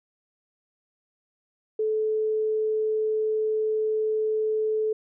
sine tone, 433.8 Hz, A4, 25 cents flat, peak -22 dBFS, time 1.79-4.93 s, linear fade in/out 5 ms, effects none

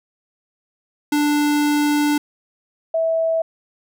square / sine tone pair in turn, 294.4 / 652.6 Hz, D4 / E5, +4 / -18 cents, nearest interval octave + major second, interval 1378 cents, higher second, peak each -16 dBFS, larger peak neither, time 1.12-2.18 / 2.94-3.42 s, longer first, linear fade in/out 5 ms, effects none

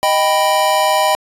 square chord, Eb augmented, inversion none, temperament equal, 622.3 / 784 / 987.8 Hz, Eb5 / G5 / B5, 0 / 0 / 0 cents, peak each -17 dBFS, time 0.03-1.15 s, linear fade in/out 0 ms, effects resampled to 32000 Hz

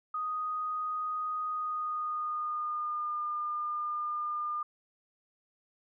sine tone with pitch glide, 1244.5 to 1207 Hz, D#6 to D6, 0 to +47 cents, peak -31 dBFS, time 0.14-4.63 s, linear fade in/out 5 ms, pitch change -53 cents, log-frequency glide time 1.47-3.21 s, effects none

